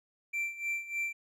triangle tone with tremolo, 2349 Hz, D7, in tune, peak -28 dBFS, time 0.33-1.13 s, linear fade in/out 10 ms, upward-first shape sine, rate 3.3 Hz, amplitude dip 80%, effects none

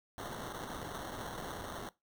white noise with sample-and-hold, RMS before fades -43 dBFS, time 0.18-1.89 s, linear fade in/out 0 ms, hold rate 2450 Hz, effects noise-tail reverb RT60 0.2 s tail -19 dB re dry

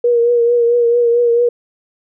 sine tone with vibrato, 474.8 Hz, A#4, 32 cents sharp, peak -9 dBFS, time 0.04-1.49 s, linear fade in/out 5 ms, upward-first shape triangle, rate 4.5 Hz, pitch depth 38 cents each way, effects none

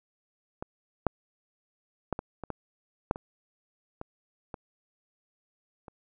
clicks, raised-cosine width 1 ms, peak -21 / -9 / -14 / -19 / -23 / -19 / -10 / -24 / -23 / -23 / -30 dBFS, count 11, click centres 0.625 / 1.067 / 2.127 / 2.191 / 2.437 / 2.503 / 3.111 / 3.159 / 4.014 / 4.542 / 5.882 s, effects none

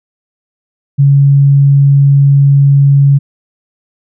sine tone, 140 Hz, C#3, 18 cents sharp, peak -3 dBFS, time 0.98-3.19 s, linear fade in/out 20 ms, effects none

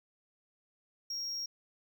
triangle tone, 5588 Hz, F8, in tune, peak -34 dBFS, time 1.1-1.46 s, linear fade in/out 5 ms, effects none

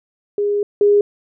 sine tone pair in turn, 410 / 410 Hz, G#4 / G#4, -22 / -22 cents, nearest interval unison, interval 0 cents, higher neither, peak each -15 / -9 dBFS, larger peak second, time 0.38-0.63 / 0.81-1.01 s, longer first, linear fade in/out 2 ms, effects none

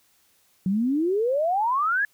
sine exponential sweep, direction up, 180.5 to 1731 Hz, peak -20 dBFS, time 0.66-2.05 s, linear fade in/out 2 ms, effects white hiss -63 dBFS RMS until 2.13 s

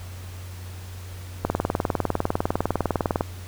click train, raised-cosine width 1 ms, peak -7 dBFS, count 36, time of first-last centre 1.45-3.209 s, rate 19.9 Hz, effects added 91 Hz sine -35 dBFS peak until 3.47 s + pink hiss -45 dBFS RMS until 3.47 s

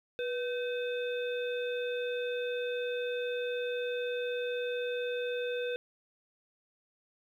harmonic tone with a mistuned harmonic, 512 Hz, C5, 38 cents flat, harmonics 1 / 3 / 5 / 7, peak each -32 / -42 / -43 / -45 dBFS, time 0.19-5.76 s, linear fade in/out 0 ms, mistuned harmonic 1, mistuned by -81 cents, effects 11-bit

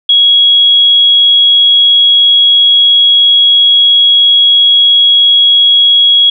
sine tone, 3321 Hz, G#7, 1 cent flat, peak -3 dBFS, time 0.09-6.3 s, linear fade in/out 5 ms, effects none

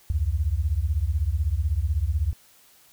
sine beating tone pair, 68 / 84 Hz, C#2 / E2, -33 / +33 cents, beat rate 16 Hz, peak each -24 dBFS, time 0.1-2.33 s, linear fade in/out 0 ms, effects white hiss -56 dBFS RMS until 2.92 s

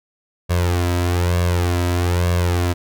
sawtooth tone with flanger, 87.9 Hz, F2, 12 cents sharp, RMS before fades -18 dBFS, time 0.49-2.74 s, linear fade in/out 20 ms, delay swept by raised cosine 1.8 to 3.1 ms, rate 1.1 Hz, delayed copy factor +0.7, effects none

